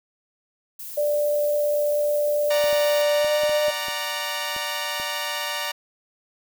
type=noise; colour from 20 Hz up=violet; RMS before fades=-36 dBFS; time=0.79-3.02 s; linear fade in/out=5 ms
type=tone with pitch glide; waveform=sine; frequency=589 to 598.3 Hz; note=D5 to D5; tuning=+5 to +32 cents; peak=-19 dBFS; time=0.97-3.71 s; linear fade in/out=10 ms; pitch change=+27 cents; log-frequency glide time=3.18-3.28 s
type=chord; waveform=10% pulse; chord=D augmented; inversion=none; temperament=equal with one note detuned; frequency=589 / 740 / 932.3 Hz; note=D5 / F#5 / A#5; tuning=+5 / 0 / 0 cents; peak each=-22 / -26 / -20 dBFS; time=2.5-5.72 s; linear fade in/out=10 ms
type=clicks; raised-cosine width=2 ms; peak=-27 dBFS; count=9; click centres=2.641 / 2.729 / 3.246 / 3.435 / 3.495 / 3.683 / 3.884 / 4.564 / 4.999 s
effects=none